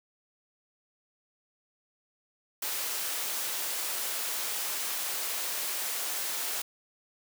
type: high-pass noise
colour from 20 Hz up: white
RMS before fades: -33 dBFS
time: 2.62-6.62 s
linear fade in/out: 5 ms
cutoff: 410 Hz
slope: 12 dB/octave
effects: none